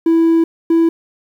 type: tone pair in turn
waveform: triangle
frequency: 329.6 / 330.8 Hz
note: E4 / E4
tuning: 0 / +6 cents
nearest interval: unison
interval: 6 cents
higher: second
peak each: -6 dBFS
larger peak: neither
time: 0.06-0.44 / 0.7-0.89 s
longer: first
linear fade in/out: 5 ms
effects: tanh soft clip ceiling -3 dBFS + 8-bit